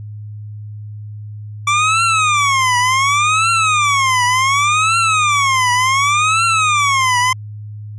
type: tone with vibrato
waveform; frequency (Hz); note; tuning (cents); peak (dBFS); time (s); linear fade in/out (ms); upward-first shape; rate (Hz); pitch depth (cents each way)
25% pulse; 1155; D6; -29; -8; 1.67-7.33; 5; triangle; 0.68; 300
effects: added 105 Hz sine -27 dBFS peak until 7.98 s + resampled to 22050 Hz